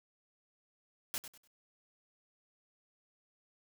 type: noise with echo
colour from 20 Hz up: white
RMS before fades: -37 dBFS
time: 1.14-1.18 s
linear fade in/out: 0 ms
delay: 98 ms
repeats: 3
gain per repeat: -11 dB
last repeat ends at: 1.474 s
effects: none